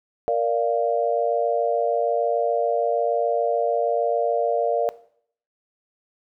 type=chord; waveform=sine; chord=Bb major; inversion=none; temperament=equal with one note detuned; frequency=466.2 / 587.3 / 694 Hz; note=Bb4 / D5 / F5; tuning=0 / 0 / -11 cents; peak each=-23 dBFS; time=0.28-4.89 s; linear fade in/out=0 ms; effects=noise-tail reverb RT60 0.6 s tail -18 dB re dry